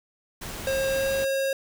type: noise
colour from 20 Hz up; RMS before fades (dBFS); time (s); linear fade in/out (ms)
pink; -36; 0.41-1.25; 10
type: tone with pitch glide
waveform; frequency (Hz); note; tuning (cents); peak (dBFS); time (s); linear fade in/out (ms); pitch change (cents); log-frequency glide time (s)
square; 537 to 541.7; C5 to C#5; +45 to -40; -24; 0.67-1.53; 2; +15; 0.9-1.1
effects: none